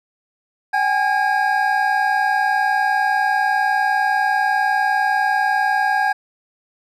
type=tone cluster; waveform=triangle; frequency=770 / 830 / 1629 Hz; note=G5 / G#5 / G#6; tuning=-31 / -1 / -34 cents; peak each=-18 dBFS; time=0.73-6.13 s; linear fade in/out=10 ms; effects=none